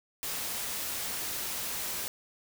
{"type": "noise", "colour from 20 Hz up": "white", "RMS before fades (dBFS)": -35, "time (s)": [0.23, 2.08], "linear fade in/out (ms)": 0, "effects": []}